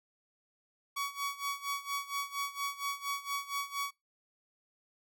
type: tone with tremolo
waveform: sawtooth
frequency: 1127 Hz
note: C#6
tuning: 28 cents sharp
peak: -28 dBFS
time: 0.96-3.91 s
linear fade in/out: 10 ms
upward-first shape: sine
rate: 4.3 Hz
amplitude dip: 85%
effects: noise-tail reverb RT60 0.2 s tail -22 dB re dry